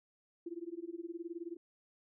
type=tone with tremolo; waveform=sine; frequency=340 Hz; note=F4; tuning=46 cents flat; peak=-37 dBFS; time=0.46-1.57 s; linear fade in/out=5 ms; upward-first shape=sine; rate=19 Hz; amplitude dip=95%; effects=none